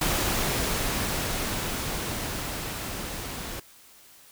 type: noise with level ramp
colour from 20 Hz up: pink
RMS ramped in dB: -25 to -36 dBFS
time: 0.01-3.6 s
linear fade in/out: 5 ms
effects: white hiss -53 dBFS RMS until 4.31 s